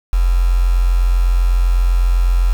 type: tone with quantisation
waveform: sine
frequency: 43.98 Hz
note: F1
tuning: 13 cents sharp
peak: -10 dBFS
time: 0.13-2.53 s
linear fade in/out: 0 ms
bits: 5
effects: none